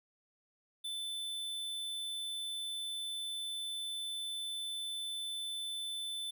square tone, 3520 Hz, A7, in tune, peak -38 dBFS, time 0.84-6.31 s, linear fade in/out 10 ms, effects none

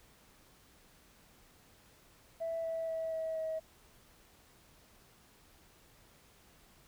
sine tone with pitch steps, 659.3 / 654 / 648.7 / 643.5 / 638.3 Hz, E5 / E5 / E5 / E5 / D#5, 0 / -14 / -28 / -42 / +44 cents, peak -33 dBFS, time 2.4-3.6 s, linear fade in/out 20 ms, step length 240 ms, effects tanh soft clip ceiling -30 dBFS + pink hiss -63 dBFS RMS until 6.87 s

